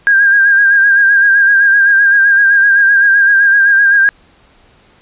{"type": "tone with vibrato", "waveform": "sine", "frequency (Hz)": 1610, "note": "G6", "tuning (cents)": 46, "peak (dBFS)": -5, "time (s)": [0.07, 4.09], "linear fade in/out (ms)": 0, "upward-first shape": "sine", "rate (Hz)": 7.8, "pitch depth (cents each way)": 43, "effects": ["pink hiss -48 dBFS RMS until 5.01 s", "resampled to 8000 Hz"]}